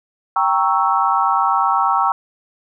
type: chord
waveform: sine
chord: G diminished seventh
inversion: none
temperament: equal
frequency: 784 / 932.3 / 1108.7 / 1318.5 Hz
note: G5 / Bb5 / Db6 / Fb6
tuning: 0 / 0 / 0 / 0 cents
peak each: -19 dBFS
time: 0.36-2.12 s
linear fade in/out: 2 ms
effects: none